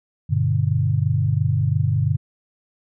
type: chord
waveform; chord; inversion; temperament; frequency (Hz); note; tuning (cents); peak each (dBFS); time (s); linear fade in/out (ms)
sine; G major; none; equal with one note detuned; 98 / 121.07 / 146.83; G2 / B2 / D3; 0 / -34 / 0; -21; 0.29-2.17; 20
effects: none